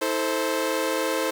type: chord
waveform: sawtooth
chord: A minor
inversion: second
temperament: equal with one note detuned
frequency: 322.7 / 440 / 523.3 Hz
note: E4 / A4 / C5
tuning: -37 / 0 / 0 cents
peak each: -25 / -25 / -22 dBFS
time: 0.01-1.31 s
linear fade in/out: 10 ms
effects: 7-bit